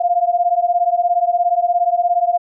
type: beating tone pair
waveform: sine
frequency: 693 / 710 Hz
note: F5 / F5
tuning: -14 / +28 cents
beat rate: 17 Hz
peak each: -16 dBFS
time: 0-2.38 s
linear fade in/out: 10 ms
effects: none